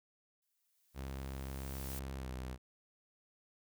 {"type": "noise with exponential growth", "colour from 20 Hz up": "blue", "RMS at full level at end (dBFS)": -45, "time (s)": [0.42, 1.99], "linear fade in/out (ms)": 2, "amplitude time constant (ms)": 340}
{"type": "tone with pitch glide", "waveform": "sawtooth", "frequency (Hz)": [67, 63.94], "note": ["C2", "C2"], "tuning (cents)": [42, -39], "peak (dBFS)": -37, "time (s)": [0.94, 2.58], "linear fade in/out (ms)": 50, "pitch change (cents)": -81, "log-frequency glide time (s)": [2.17, 2.28]}
{"effects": []}